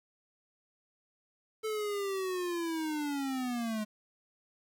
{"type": "linear sweep", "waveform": "square", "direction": "down", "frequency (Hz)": [440, 210], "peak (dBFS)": -33, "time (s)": [1.63, 3.85], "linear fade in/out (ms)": 20, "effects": ["10-bit"]}